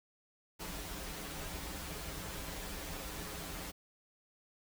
pink noise with comb filter, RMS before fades -43 dBFS, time 0.59-3.72 s, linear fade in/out 20 ms, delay 8.4 ms, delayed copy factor -0.95, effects none

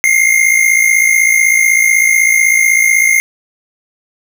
square tone pair together, 2093 / 2149 Hz, C7 / C7, 0 / +46 cents, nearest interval unison, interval 46 cents, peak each -11 dBFS, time 0.04-3.2 s, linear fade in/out 0 ms, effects none

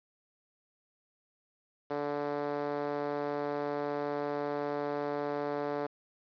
5% pulse tone with band-pass filter, 145.3 Hz, D3, 18 cents flat, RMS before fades -34 dBFS, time 1.9-5.87 s, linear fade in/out 10 ms, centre 450 Hz, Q 1.5, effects resampled to 11025 Hz + 9-bit

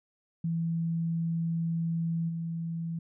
sine tone with level steps, 165.9 Hz, E3, 11 cents sharp, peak -27 / -31 dBFS, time 0.44-2.99 s, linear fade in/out 5 ms, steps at 2.28 s, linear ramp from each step 20 ms, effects none

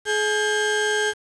35% pulse tone pair together, 423.8 / 1600 Hz, G#4 / G6, +35 / +35 cents, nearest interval octave + major seventh, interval 2300 cents, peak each -21 dBFS, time 0.05-1.14 s, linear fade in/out 50 ms, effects resampled to 22050 Hz + 7-bit

